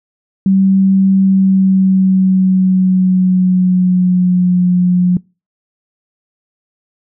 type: tone with pitch glide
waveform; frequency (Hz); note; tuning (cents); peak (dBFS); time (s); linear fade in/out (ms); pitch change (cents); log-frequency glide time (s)
sine; 192.4 to 179.52; G3 to F3; -32 to +48; -7; 0.46-5.17; 2; -120; 1.19-4.64
effects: noise-tail reverb RT60 0.3 s tail -25 dB re dry